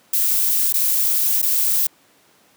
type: noise with dropouts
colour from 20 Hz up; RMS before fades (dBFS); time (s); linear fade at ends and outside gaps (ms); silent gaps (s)
violet; -18; 0.13-1.87; 5; 0.726-0.739 / 1.418-1.426
effects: pink hiss -55 dBFS RMS until 2.56 s + high-pass 200 Hz 12 dB/octave